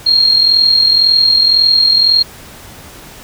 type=tone with amplitude modulation; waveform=sine; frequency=4234 Hz; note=C8; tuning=20 cents sharp; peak=-4 dBFS; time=0.06-2.23 s; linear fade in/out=10 ms; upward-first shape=sine; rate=41.9 Hz; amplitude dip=55%; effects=pink hiss -35 dBFS RMS until 3.23 s